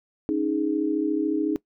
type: chord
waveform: sine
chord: C# suspended second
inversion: none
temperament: equal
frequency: 277.2 / 311.1 / 415.3 Hz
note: C#4 / D#4 / G#4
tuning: 0 / 0 / 0 cents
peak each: -28 / -23 / -29 dBFS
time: 0.29-1.56 s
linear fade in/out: 0 ms
effects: noise-tail reverb RT60 0.1 s tail -20 dB re dry